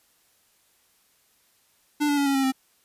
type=tone with pitch steps; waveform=square; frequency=295.3 / 288.7 / 282.3 / 276 / 269.9 / 263.8 Hz; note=D4 / D4 / C#4 / C#4 / C#4 / C4; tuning=+10 / -30 / +32 / -7 / -46 / +14 cents; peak=-21 dBFS; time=2-2.522 s; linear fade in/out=20 ms; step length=87 ms; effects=white hiss -64 dBFS RMS until 2.84 s + resampled to 32000 Hz